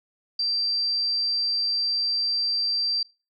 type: tone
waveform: sine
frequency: 4699 Hz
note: D8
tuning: in tune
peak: -22 dBFS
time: 0.39-3.03 s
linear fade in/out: 5 ms
effects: noise-tail reverb RT60 0.3 s tail -23 dB re dry